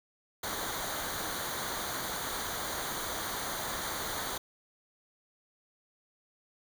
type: noise with comb filter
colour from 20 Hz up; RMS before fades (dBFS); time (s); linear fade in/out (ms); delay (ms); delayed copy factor
pink; -36; 0.43-4.38; 5; 0.38; -0.7
effects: none